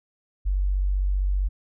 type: tone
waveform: sine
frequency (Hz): 47.68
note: G1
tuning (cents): -47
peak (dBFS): -20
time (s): 0.45-1.49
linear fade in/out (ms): 20
effects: none

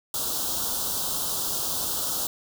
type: band-stop noise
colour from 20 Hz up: white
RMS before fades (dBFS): -28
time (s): 0.14-2.27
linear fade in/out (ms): 2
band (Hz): 1400 to 3200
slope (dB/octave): 48
effects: none

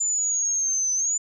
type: exponential two-way sweep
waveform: sine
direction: down then up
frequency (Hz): 7100 to 6060 to 7100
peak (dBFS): -21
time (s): 0-1.18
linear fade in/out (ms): 10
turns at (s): 0.94
effects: none

